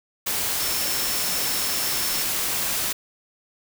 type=tone in noise; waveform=sine; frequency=5370 Hz; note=E8; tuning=31 cents sharp; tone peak=-31 dBFS; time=0.6-2.23 s; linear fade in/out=10 ms; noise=white; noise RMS=-25 dBFS; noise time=0.26-2.93 s; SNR=-9 dB; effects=none